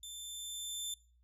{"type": "tone with level ramp", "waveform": "20% pulse", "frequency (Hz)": 3547, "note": "A7", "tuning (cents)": 13, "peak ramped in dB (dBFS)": [-39, -31], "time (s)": [0.03, 0.94], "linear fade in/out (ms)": 2, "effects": ["noise-tail reverb RT60 0.4 s tail -22 dB re dry", "added 60 Hz sine -65 dBFS peak until 1.23 s"]}